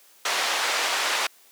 pink band-pass noise, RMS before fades -25 dBFS, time 0.25-1.27 s, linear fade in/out 5 ms, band 800 to 6000 Hz, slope 12 dB/octave, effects white hiss -55 dBFS RMS until 1.51 s + high-pass 300 Hz 12 dB/octave

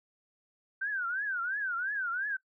sine tone with vibrato, 1527 Hz, G6, 46 cents flat, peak -30 dBFS, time 0.81-2.37 s, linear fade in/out 10 ms, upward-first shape triangle, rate 2.9 Hz, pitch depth 220 cents each way, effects noise-tail reverb RT60 0.1 s tail -20 dB re dry

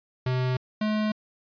square tone pair in turn, 127.6 / 213.9 Hz, C3 / A3, -43 / -49 cents, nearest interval major sixth, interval 894 cents, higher second, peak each -24 dBFS, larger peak neither, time 0.26-0.57 / 0.81-1.12 s, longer neither, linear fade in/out 5 ms, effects resampled to 11025 Hz

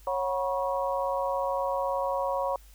harmonic tone with a mistuned harmonic, 183.5 Hz, F#3, 14 cents flat, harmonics 3 / 4 / 5 / 6, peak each -29 / -34 / -31 / -35 dBFS, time 0.07-2.56 s, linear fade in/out 2 ms, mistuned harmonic 5, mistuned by +84 cents, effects added 50 Hz sine -50 dBFS peak until 2.74 s + white hiss -59 dBFS RMS until 2.74 s

